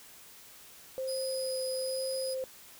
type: tone with vibrato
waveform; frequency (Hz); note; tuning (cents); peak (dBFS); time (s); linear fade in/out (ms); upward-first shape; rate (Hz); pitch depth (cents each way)
sine; 523.3; C5; 0; -32; 0.98-2.44; 0; sine; 1.1; 13
type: tone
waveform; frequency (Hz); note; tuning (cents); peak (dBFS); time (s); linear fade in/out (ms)
25% pulse; 4978; D#8; 0; -33; 1.07-2.35; 20
effects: white hiss -53 dBFS RMS until 2.79 s